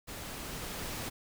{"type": "noise with level ramp", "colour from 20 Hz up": "pink", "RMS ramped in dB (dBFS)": [-43, -38], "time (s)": [0.07, 1.1], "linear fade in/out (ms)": 20, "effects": []}